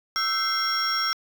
triangle tone cluster, 1324 / 1534 / 2095 / 3288 / 5540 Hz, E6 / G6 / C7 / G#7 / F8, +7 / -38 / +2 / -18 / -15 cents, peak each -24 / -32 / -31 / -33 / -24 dBFS, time 0.16-1.13 s, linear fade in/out 0 ms, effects tanh soft clip ceiling -14 dBFS

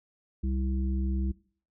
harmonic tone, 65.4 Hz, C2, in tune, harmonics 1 / 3 / 5, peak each -27 / -34 / -39 dBFS, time 0.43-1.32 s, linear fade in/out 10 ms, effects noise-tail reverb RT60 0.5 s tail -22 dB re dry

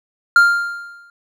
triangle tone with exponential decay, 1398 Hz, F6, 1 cent sharp, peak -3 dBFS, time 0.36-1.1 s, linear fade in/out 2 ms, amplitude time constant 160 ms, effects none

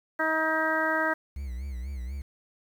harmonic tone, 317 Hz, D#4, 32 cents sharp, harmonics 1 / 2 / 3 / 4 / 5 / 6, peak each -33 / -30 / -32 / -32 / -28 / -32 dBFS, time 0.19-1.14 s, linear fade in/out 10 ms
triangle tone with vibrato, 64.9 Hz, C2, 13 cents flat, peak -30 dBFS, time 1.36-2.22 s, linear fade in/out 5 ms, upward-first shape sine, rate 4.1 Hz, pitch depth 140 cents each way
effects 9-bit

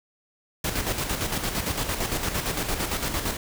pink noise with tremolo, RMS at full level -26 dBFS, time 0.64-3.37 s, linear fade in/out 5 ms, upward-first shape square, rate 8.8 Hz, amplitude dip 50%, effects none

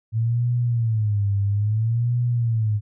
sine tone with vibrato, 110.1 Hz, A2, 2 cents sharp, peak -18 dBFS, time 0.12-2.81 s, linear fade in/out 50 ms, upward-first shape sine, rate 0.6 Hz, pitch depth 170 cents each way, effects none

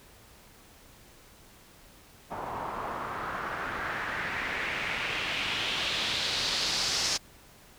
white noise with low-pass filter sweep, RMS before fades -32 dBFS, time 2.3-7.18 s, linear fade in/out 20 ms, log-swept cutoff 860 to 5600 Hz, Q 2.5, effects pink hiss -55 dBFS RMS until 7.78 s

